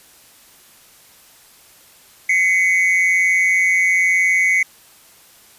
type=tone pair together; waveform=triangle; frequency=2038 / 2219 Hz; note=C7 / C#7; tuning=-46 / +1 cents; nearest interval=minor second; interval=147 cents; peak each=-14 dBFS; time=2.29-4.63 s; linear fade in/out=5 ms; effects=white hiss -48 dBFS RMS until 5.58 s + resampled to 32000 Hz